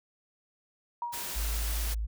sine tone with exponential decay, 951 Hz, A#5, 34 cents sharp, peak -29 dBFS, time 1.02-1.48 s, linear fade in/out 2 ms, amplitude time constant 100 ms
white noise, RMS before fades -37 dBFS, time 1.12-1.95 s, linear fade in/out 20 ms
sine tone, 53.8 Hz, A1, 38 cents flat, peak -29 dBFS, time 1.35-2.07 s, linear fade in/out 20 ms
effects none

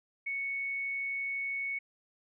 sine tone, 2217 Hz, C#7, in tune, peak -32 dBFS, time 0.26-1.79 s, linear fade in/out 10 ms, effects none

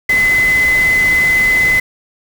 sine tone in noise, 2029 Hz, B6, 46 cents sharp, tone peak -9 dBFS, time 0.09-1.8 s, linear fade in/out 5 ms, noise pink, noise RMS -24 dBFS, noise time 0.09-1.8 s, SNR +12 dB, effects none

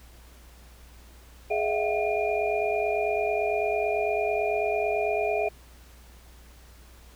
sine tone cluster, 419.3 / 630 / 679 / 755 / 2418 Hz, G#4 / D#5 / F5 / F#5 / D7, +17 / +21 / -49 / +35 / +50 cents, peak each -28 / -30 / -28 / -34 / -33 dBFS, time 1.5-5.49 s, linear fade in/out 10 ms, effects added 60 Hz sine -49 dBFS peak until 7.15 s + pink hiss -55 dBFS RMS until 7.15 s

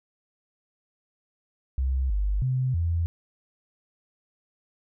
sine tone with pitch steps, 65.5 / 49.89 / 129 / 84.3 Hz, C2 / G1 / C3 / E2, +2 / +31 / -24 / +39 cents, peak -22 dBFS, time 1.78-3.06 s, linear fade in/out 0 ms, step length 320 ms, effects none

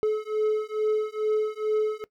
triangle beating tone pair, 428.5 / 430.8 Hz, A4 / A4, -46 / -37 cents, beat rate 2.3 Hz, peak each -24 dBFS, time 0.03-2.04 s, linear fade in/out 0 ms, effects noise-tail reverb RT60 0.1 s tail -20 dB re dry

